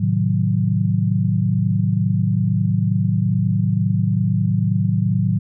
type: chord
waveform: sine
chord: A diminished seventh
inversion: none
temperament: equal with one note detuned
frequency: 110 / 132.26 / 155.56 / 185 Hz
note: A2 / C3 / Eb3 / Gb3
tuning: 0 / +19 / 0 / 0 cents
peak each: -19 / -24 / -22 / -20 dBFS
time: 0-5.39 s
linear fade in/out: 10 ms
effects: none